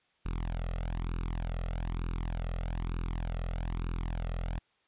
sawtooth tone with flanger, 42.16 Hz, E1, 40 cents sharp, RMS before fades -34 dBFS, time 0.25-4.59 s, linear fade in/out 10 ms, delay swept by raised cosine 0.76 to 1.56 ms, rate 1.1 Hz, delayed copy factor +0.8, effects white hiss -71 dBFS RMS until 4.87 s + resampled to 8000 Hz

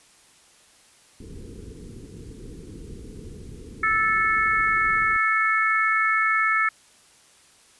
pink low-pass noise, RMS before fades -40 dBFS, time 1.2-5.17 s, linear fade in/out 5 ms, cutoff 480 Hz, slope 96 dB/octave
harmonic tone, 438.3 Hz, A4, 7 cents flat, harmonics 3 / 4 / 5, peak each -22 / -23 / -24 dBFS, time 3.83-6.69 s, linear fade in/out 5 ms
effects white hiss -55 dBFS RMS until 7.79 s + resampled to 24000 Hz

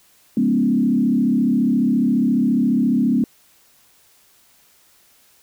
sine tone with frequency modulation, 240 Hz, B3, 49 cents flat, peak -14 dBFS, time 0.37-3.24 s, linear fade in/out 2 ms, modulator 34.5 Hz, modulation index 1.3, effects white hiss -55 dBFS RMS until 5.42 s

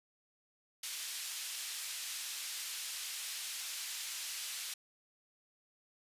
pink band-pass noise, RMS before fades -42 dBFS, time 0.83-4.74 s, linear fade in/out 5 ms, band 3000 to 13000 Hz, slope 12 dB/octave, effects resampled to 32000 Hz

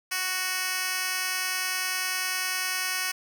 10% pulse tone with high-pass filter, 370 Hz, F#4, in tune, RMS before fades -29 dBFS, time 0.11-3.12 s, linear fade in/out 10 ms, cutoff 2000 Hz, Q 0.59, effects none

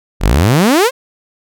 sawtooth exponential sweep, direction up, 39.25 to 554.4 Hz, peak -4 dBFS, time 0.2-0.91 s, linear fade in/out 50 ms, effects none

